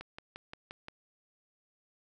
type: click train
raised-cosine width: 0.3 ms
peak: -27 dBFS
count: 6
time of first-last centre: 0.01-0.884 s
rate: 5.72 Hz
effects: none